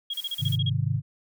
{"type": "noise", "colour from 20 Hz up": "blue", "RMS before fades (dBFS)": -43, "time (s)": [0.1, 0.58], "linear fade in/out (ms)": 50}
{"type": "tone bursts", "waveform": "sine", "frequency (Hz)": 3282, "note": "G#7", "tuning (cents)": -21, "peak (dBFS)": -27, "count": 9, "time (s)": [0.1, 0.697], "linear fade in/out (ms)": 5, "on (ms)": 37, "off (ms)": 33}
{"type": "chord", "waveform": "sine", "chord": "Ab major", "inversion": "none", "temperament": "equal", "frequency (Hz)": [103.83, 130.81, 155.56], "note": ["Ab2", "C3", "Eb3"], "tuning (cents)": [0, 0, 0], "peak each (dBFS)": [-27, -26, -29], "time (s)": [0.39, 1.02], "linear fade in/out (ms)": 50}
{"effects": []}